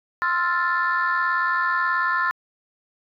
sine chord, F major seventh, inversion second, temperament equal, 1046.5 / 1318.5 / 1396.9 / 1760 Hz, C6 / E6 / F6 / A6, 0 / 0 / 0 / 0 cents, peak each -23 / -27 / -24 / -23 dBFS, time 0.22-2.31 s, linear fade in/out 0 ms, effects tanh soft clip ceiling -13 dBFS

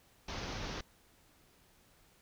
pink low-pass noise, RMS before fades -41 dBFS, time 0.28-0.81 s, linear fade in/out 5 ms, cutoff 6300 Hz, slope 96 dB/octave, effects pink hiss -66 dBFS RMS until 2.21 s

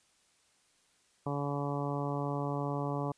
harmonic tone, 142.7 Hz, D3, 49 cents flat, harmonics 1 / 2 / 3 / 4 / 5 / 6 / 7 / 8, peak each -35 / -38 / -40 / -41 / -42 / -43 / -43 / -44 dBFS, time 1.26-3.12 s, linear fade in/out 5 ms, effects white hiss -69 dBFS RMS until 3.17 s + resampled to 22050 Hz

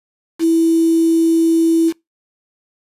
sine tone with quantisation, 328.7 Hz, E4, 5 cents flat, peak -10 dBFS, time 0.39-1.93 s, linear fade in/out 50 ms, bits 5, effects noise-tail reverb RT60 0.2 s tail -25 dB re dry + resampled to 32000 Hz

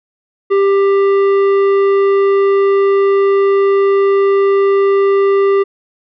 sine tone with tanh clipping, 395 Hz, G4, 13 cents sharp, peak -10 dBFS, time 0.5-5.64 s, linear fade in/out 20 ms, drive 11 dB, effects none

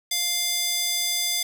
square tone with high-pass filter, 698.5 Hz, F5, in tune, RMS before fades -25 dBFS, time 0.11-1.43 s, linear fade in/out 5 ms, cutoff 3900 Hz, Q 1.1, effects none

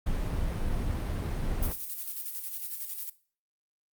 brown noise, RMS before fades -30 dBFS, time 0.06-1.73 s, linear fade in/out 10 ms
violet noise with tremolo, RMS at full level -35 dBFS, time 1.62-3.1 s, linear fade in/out 10 ms, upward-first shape square, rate 11 Hz, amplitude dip 45%
effects noise-tail reverb RT60 0.4 s tail -17 dB re dry + Opus 48 kbps

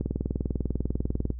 click train, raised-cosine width 3 ms, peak -15 dBFS, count 27, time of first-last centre 0.01-1.304 s, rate 20.1 Hz, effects noise-tail reverb RT60 0.1 s tail -18 dB re dry + added 60 Hz sine -34 dBFS peak until 1.39 s

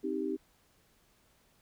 sine chord, C minor, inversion none, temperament equal with one note detuned, 261.6 / 313.1 / 392 Hz, C4 / Eb4 / G4, 0 / +11 / 0 cents, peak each -37 / -35 / -35 dBFS, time 0.03-0.37 s, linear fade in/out 20 ms, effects pink hiss -68 dBFS RMS until 1.61 s

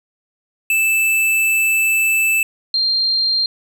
square / sine tone pair in turn, 2637 / 4186 Hz, E7 / C8, 0 / 0 cents, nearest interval minor sixth, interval 800 cents, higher second, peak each -14 dBFS, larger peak neither, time 0.7-2.43 / 2.74-3.46 s, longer first, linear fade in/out 2 ms, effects none

